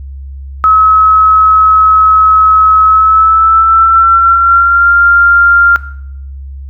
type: tone with pitch glide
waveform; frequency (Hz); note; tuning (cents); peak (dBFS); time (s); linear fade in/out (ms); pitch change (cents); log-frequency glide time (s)
sine; 1285 to 1393.2; E6 to F6; -45 to -5; -3; 0.64-5.76; 0; +140; 2.84-4.92
effects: noise-tail reverb RT60 0.7 s tail -17 dB re dry + added 68 Hz sine -22 dBFS peak until 6.69 s